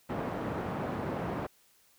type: band-pass noise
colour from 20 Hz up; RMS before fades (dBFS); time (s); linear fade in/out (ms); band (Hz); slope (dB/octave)
pink; -35; 0.09-1.47; 10; 130 to 1100; 12
effects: white hiss -65 dBFS RMS until 1.98 s